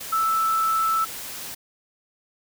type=tone in noise; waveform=sine; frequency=1318.5 Hz; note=E6; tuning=in tune; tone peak=-19 dBFS; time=0.12-1.05 s; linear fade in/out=10 ms; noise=white; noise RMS=-35 dBFS; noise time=0-1.55 s; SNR=+13 dB; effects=none